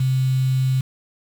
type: tone with quantisation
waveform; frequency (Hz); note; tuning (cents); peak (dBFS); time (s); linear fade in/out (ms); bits
sine; 130.81; C3; 0; -16; 0-0.81; 5; 6
effects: none